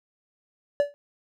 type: tone with exponential decay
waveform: triangle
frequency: 576 Hz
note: D5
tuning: 34 cents flat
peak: -13 dBFS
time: 0.8-0.94 s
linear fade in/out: 0 ms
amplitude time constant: 30 ms
effects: none